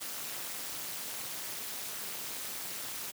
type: noise with amplitude modulation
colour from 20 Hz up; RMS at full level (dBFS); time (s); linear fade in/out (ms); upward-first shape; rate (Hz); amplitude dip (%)
white; -36; 0-3.12; 20; sine; 216; 85
effects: high-pass 100 Hz 12 dB/octave